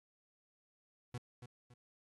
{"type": "tone with echo", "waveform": "40% pulse", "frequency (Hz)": 122.1, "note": "B2", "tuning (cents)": -19, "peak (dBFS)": -39, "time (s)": [1.14, 1.18], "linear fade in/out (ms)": 5, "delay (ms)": 280, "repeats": 2, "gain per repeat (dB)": -9, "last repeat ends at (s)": 1.74, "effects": ["AAC 32 kbps"]}